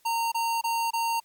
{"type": "tone bursts", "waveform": "square", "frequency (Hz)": 921, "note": "A#5", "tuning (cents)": -21, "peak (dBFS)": -25, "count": 4, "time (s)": [0.05, 1.202], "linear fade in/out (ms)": 10, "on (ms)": 270, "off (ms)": 24, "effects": ["white hiss -64 dBFS RMS until 1.24 s", "MP3 96 kbps"]}